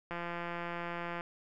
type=click train; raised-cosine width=0.5 ms; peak=-24 dBFS; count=190; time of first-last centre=0.11-1.209 s; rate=172 Hz; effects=none